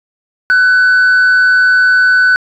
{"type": "tone with frequency modulation", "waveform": "sine", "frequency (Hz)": 1500, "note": "F#6", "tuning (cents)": 23, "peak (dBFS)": -3, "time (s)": [0.5, 2.36], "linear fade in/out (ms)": 0, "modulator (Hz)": 121, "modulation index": 0.3, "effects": ["tanh soft clip ceiling -5 dBFS"]}